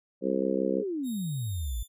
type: harmonic tone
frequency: 66.1 Hz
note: C2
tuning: 18 cents sharp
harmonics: 3 / 4 / 5 / 6 / 7 / 8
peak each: -32 / -32 / -32 / -32 / -32 / -32 dBFS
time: 0.21-0.84 s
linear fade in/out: 50 ms
type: exponential sweep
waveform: sine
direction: down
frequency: 440 to 51 Hz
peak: -29 dBFS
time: 0.8-1.83 s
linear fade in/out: 5 ms
type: tone with pitch glide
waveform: 5% pulse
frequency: 3729 to 3520 Hz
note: A#7 to A7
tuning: 0 to 0 cents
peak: -37 dBFS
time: 1.03-1.88 s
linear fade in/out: 50 ms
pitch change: -100 cents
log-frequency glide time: 1.48-1.73 s
effects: none